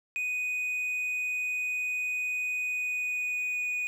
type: tone with pitch glide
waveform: triangle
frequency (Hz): 2489 to 2472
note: D#7 to D#7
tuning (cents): 0 to -12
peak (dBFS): -27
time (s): 0.16-3.87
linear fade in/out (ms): 0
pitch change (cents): -12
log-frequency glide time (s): 2.62-3.65
effects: none